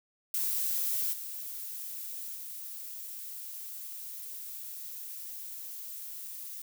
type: noise with level steps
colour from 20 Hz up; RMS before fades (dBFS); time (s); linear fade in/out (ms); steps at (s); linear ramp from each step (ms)
violet; -31 / -40 / -42; 0.34-6.62; 2; 1.12 / 2.34; 20
effects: none